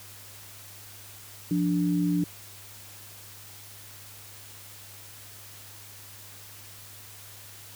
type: tone pair together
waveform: sine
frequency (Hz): 174.61 / 293.7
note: F3 / D4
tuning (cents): 0 / 0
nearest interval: major sixth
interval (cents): 900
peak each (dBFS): -25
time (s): 1.51-2.24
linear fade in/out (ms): 2
effects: added 101 Hz sine -52 dBFS peak until 7.75 s + white hiss -47 dBFS RMS until 7.75 s